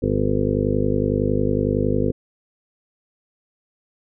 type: harmonic tone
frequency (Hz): 50.9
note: G#1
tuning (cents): -34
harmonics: 1 / 2 / 3 / 4 / 5 / 7 / 8 / 9 / 10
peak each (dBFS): -28 / -25 / -27 / -28 / -24 / -27 / -28 / -25 / -28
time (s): 0.02-2.12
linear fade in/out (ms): 10
effects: none